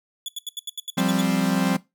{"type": "tone bursts", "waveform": "sawtooth", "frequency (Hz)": 3434, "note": "A7", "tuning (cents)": -43, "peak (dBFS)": -25, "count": 10, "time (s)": [0.26, 1.211], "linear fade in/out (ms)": 2, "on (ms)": 24, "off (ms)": 79}
{"type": "chord", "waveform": "45% pulse", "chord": "F suspended second", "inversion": "none", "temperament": "equal", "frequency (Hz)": [174.61, 196, 261.6], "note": ["F3", "G3", "C4"], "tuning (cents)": [0, 0, 0], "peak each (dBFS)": -24, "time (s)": [0.97, 1.77], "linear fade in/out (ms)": 10}
{"effects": ["noise-tail reverb RT60 0.2 s tail -18 dB re dry"]}